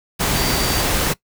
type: tone in noise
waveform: sine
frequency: 4648 Hz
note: D8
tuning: 19 cents flat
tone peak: -26 dBFS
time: 0.34-0.83 s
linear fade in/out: 20 ms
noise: pink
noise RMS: -19 dBFS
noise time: 0.19-1.14 s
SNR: -10 dB
effects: noise-tail reverb RT60 0.1 s tail -20 dB re dry